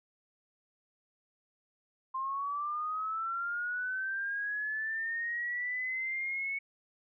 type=linear sweep; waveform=sine; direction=up; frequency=1046.5 to 2217 Hz; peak=-32 dBFS; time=2.14-6.59 s; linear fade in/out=10 ms; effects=none